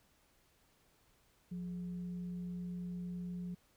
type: tone with frequency modulation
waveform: sine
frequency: 178.1 Hz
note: F3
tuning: 34 cents sharp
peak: -39 dBFS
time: 1.51-3.55 s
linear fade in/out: 10 ms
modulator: 238 Hz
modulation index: 0.2
effects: pink hiss -71 dBFS RMS until 3.76 s